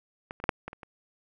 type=clicks; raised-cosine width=0.5 ms; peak=-21 / -29 / -17 / -6 / -21 / -27 / -28 dBFS; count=7; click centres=0.309 / 0.401 / 0.44 / 0.492 / 0.68 / 0.731 / 0.832 s; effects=none